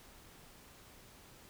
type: silence
effects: pink hiss -58 dBFS RMS until 1.49 s